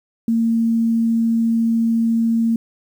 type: tone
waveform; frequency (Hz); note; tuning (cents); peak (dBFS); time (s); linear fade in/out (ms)
sine; 228.5; A#3; -34; -14; 0.28-2.56; 2
effects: 8-bit